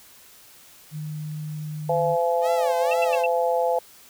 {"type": "tone", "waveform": "sine", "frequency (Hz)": 152.9, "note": "D#3", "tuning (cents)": -30, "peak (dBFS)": -29, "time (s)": [0.91, 2.17], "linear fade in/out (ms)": 50}
{"type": "harmonic tone", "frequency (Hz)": 170, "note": "F3", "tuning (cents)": -46, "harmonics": [3, 4, 5], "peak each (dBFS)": [-22, -24, -26], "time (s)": [1.89, 3.79], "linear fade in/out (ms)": 5}
{"type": "tone with vibrato", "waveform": "sawtooth", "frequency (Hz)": 587.3, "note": "D5", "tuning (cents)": 0, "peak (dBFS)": -26, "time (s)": [2.41, 3.25], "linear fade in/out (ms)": 50, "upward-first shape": "sine", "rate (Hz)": 2.1, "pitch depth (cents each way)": 240}
{"type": "tone bursts", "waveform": "sine", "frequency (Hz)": 2673, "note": "E7", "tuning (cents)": 23, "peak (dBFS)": -24, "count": 4, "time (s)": [2.91, 3.262], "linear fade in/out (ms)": 5, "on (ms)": 28, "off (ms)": 80}
{"effects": ["white hiss -50 dBFS RMS until 4.09 s"]}